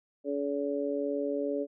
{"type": "harmonic tone", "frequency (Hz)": 142.3, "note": "C#3", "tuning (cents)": 46, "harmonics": [2, 3, 4], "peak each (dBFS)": [-33, -33, -33], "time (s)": [0.24, 1.67], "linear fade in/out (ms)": 50, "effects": []}